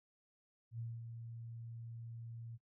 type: tone with ADSR envelope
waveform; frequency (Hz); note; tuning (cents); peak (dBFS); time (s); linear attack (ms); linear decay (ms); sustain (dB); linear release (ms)
sine; 115.7; A#2; -13; -40; 0.71-2.58; 81; 220; -6; 33
effects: noise-tail reverb RT60 0.1 s tail -21 dB re dry